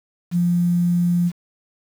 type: tone with quantisation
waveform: sine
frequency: 174.61 Hz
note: F3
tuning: in tune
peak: -15 dBFS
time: 0.31-1.32 s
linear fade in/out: 50 ms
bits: 7
effects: none